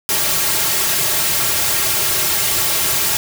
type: noise with comb filter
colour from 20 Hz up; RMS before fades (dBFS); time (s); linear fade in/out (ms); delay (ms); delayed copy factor
white; -17; 0.09-3.17; 0; 4; -0.95
effects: none